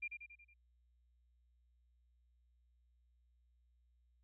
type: tone with echo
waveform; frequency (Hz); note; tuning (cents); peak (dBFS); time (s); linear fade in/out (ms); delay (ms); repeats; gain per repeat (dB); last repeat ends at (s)
sine; 2393; D7; +32; -39; 0.02-0.08; 10; 92; 5; -5; 0.54
effects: added 60 Hz sine -70 dBFS peak until 4.23 s